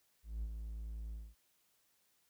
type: tone with ADSR envelope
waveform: triangle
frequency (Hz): 55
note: A1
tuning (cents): 0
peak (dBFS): -33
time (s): 0.23-1.35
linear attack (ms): 200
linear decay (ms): 46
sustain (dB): -6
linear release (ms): 220
effects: tanh soft clip ceiling -30 dBFS + white hiss -75 dBFS RMS until 2.29 s